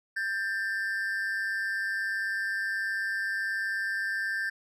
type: tone pair together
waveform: triangle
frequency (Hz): 1582 / 1780.6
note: G6 / A6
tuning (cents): +15 / +20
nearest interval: major second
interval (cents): 205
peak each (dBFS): -29 / -30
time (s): 0.16-4.5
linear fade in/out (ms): 10
effects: none